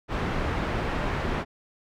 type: low-pass noise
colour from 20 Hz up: pink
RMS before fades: -28 dBFS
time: 0.08-1.45 s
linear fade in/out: 50 ms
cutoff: 2000 Hz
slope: 12 dB/octave
effects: none